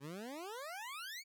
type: exponential sweep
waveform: 20% pulse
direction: up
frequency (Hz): 132.2 to 2332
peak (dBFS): -39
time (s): 0-1.24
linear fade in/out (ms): 50
effects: none